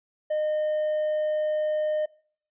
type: tone with hard clipping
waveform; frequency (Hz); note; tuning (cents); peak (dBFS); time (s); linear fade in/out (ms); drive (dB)
sine; 612; D#5; -29; -24; 0.3-2.06; 10; 2
effects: noise-tail reverb RT60 0.5 s tail -21 dB re dry + resampled to 8000 Hz